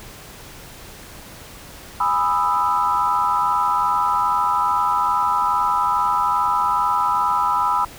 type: chord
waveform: sine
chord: E major seventh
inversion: first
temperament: just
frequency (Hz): 824.1 / 988.9 / 1236.1 / 1318.5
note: G#5 / B5 / D#6 / E6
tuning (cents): -14 / +2 / -12 / 0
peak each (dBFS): -25 / -19 / -24 / -22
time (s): 2-7.85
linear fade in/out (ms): 5
effects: pink hiss -40 dBFS RMS until 7.98 s